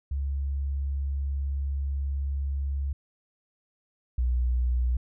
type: tone pair in turn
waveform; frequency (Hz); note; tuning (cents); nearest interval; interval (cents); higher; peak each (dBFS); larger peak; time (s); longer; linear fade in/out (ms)
sine; 69.3 / 61.49; C#2 / B1; 0 / -7; major second; 207; first; -26 / -22; second; 0.11-2.93 / 4.18-4.97; first; 5
effects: none

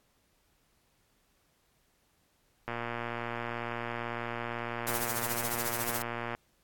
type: click train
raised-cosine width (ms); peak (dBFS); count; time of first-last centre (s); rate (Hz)
0.5; -20; 434; 2.68-6.349; 118
type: noise with tremolo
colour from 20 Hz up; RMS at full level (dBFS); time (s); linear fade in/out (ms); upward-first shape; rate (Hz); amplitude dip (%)
blue; -32; 4.87-6.02; 0; sine; 14; 65
effects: pink hiss -71 dBFS RMS until 6.63 s + AAC 64 kbps

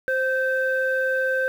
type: tone pair together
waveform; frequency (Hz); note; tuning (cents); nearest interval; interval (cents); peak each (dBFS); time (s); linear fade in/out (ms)
sine; 523.3 / 1554.6; C5 / G6; 0 / -15; octave + perfect fifth; 1885; -22; 0.08-1.48; 0
effects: tanh soft clip ceiling -13 dBFS + 8-bit

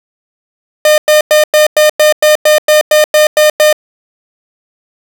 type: tone bursts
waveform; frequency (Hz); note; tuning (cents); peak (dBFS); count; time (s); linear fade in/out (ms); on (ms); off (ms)
45% pulse; 608; D#5; -40; -4; 13; 0.85-3.728; 2; 130; 99
effects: none

